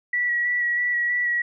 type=tone with vibrato; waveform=sine; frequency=1937 Hz; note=B6; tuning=34 cents flat; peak=-20 dBFS; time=0.13-1.42 s; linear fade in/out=5 ms; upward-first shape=square; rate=3.1 Hz; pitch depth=15 cents each way; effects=none